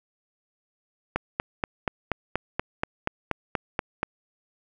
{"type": "click train", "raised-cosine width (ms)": 0.5, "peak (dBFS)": -9, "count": 13, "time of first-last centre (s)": [1.16, 4.031], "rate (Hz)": 4.18, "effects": []}